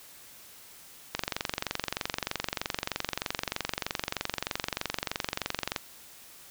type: click train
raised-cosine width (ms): 0.2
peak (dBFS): -11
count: 108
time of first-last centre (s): 1.15-5.762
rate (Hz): 23.2
effects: white hiss -51 dBFS RMS until 6.5 s